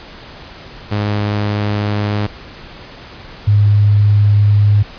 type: tone pair in turn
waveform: sawtooth / sine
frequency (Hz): 103.83 / 103.17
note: G#2 / G#2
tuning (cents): 0 / -11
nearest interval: unison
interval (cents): 11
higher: first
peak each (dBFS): -11 / -7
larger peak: second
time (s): 0.91-2.27 / 3.47-4.83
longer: neither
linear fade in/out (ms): 10
effects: pink hiss -35 dBFS RMS until 4.98 s + resampled to 11025 Hz